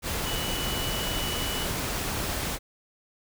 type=tone in noise; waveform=sine; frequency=2956 Hz; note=F#7; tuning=2 cents flat; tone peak=-34 dBFS; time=0.23-1.68 s; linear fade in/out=50 ms; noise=pink; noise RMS=-30 dBFS; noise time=0.02-2.59 s; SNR=-7 dB; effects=none